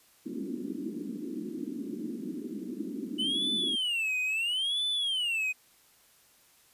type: band-pass noise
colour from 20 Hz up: white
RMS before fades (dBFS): -37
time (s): 0.25-3.76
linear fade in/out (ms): 20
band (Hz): 200 to 340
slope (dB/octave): 48
type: tone with vibrato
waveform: triangle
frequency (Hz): 2960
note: F#7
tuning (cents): 0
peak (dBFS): -26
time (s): 3.18-5.53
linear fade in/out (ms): 20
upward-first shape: sine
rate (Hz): 0.74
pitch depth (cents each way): 290
effects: white hiss -62 dBFS RMS until 6.73 s + resampled to 32000 Hz